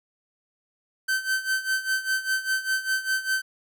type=tone with tremolo; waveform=45% pulse; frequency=1542 Hz; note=G6; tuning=29 cents flat; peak=-21 dBFS; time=1.08-3.42 s; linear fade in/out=10 ms; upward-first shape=sine; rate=5 Hz; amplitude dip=80%; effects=none